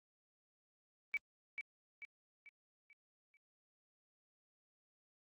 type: tone with echo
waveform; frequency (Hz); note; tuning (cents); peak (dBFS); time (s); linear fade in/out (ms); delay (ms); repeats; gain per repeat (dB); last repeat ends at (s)
sine; 2290; D7; -44; -33; 1.14-1.17; 0; 440; 5; -7; 3.37
effects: Opus 32 kbps